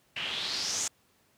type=noise with low-pass filter sweep; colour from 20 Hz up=white; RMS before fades=-33 dBFS; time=0.16-0.88 s; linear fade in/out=5 ms; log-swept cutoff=2600 to 7300 Hz; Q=4.6; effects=pink hiss -67 dBFS RMS until 1.37 s + high-pass 80 Hz 12 dB/octave